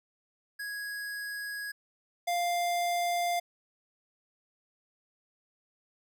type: tone pair in turn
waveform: square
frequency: 1661.2 / 698.4 Hz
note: G#6 / F5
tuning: 0 / 0 cents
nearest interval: octave + minor third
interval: 1500 cents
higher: first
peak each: -36 / -28 dBFS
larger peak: second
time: 0.59-1.72 / 2.27-3.4 s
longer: neither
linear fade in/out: 10 ms
effects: none